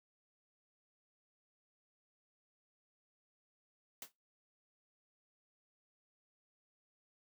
white noise with exponential decay, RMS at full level -42 dBFS, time 4.02-4.12 s, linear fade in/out 2 ms, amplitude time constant 20 ms, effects noise-tail reverb RT60 0.2 s tail -20 dB re dry + high-pass 150 Hz 12 dB/octave

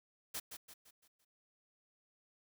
white noise with echo, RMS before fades -41 dBFS, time 0.34-0.4 s, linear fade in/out 10 ms, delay 170 ms, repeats 5, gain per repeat -7 dB, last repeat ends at 1.25 s, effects none

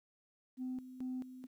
sine tone with tremolo, 255.6 Hz, C4, 40 cents flat, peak -36 dBFS, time 0.57-1.47 s, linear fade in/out 50 ms, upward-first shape square, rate 2.3 Hz, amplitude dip 75%, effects tanh soft clip ceiling -34 dBFS + 12-bit

